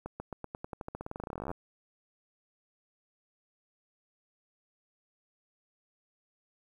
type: accelerating click train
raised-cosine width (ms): 1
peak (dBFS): -24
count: 30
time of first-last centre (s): 0.06-1.515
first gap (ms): 140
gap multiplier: 0.91
effects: 10-bit